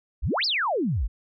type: exponential two-way sweep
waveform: sine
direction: up then down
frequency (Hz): 41.2 to 5490 to 41.2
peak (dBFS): -22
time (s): 0.22-1.08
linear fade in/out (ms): 20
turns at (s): 0.45
effects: none